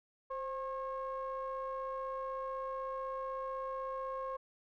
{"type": "ring-modulated tone", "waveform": "triangle", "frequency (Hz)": 277, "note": "C#4", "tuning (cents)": -1, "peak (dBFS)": -32, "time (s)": [0.3, 4.37], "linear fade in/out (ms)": 10, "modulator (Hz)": 803, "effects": []}